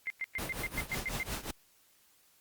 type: tone bursts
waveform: sine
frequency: 2093 Hz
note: C7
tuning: in tune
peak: -32 dBFS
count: 9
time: 0.07-1.229 s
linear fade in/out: 0 ms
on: 31 ms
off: 110 ms
type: noise with tremolo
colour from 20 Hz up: pink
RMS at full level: -35 dBFS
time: 0.38-1.51 s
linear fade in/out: 5 ms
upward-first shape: triangle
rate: 5.5 Hz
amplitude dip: 90%
effects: white hiss -66 dBFS RMS until 2.4 s + Opus 48 kbps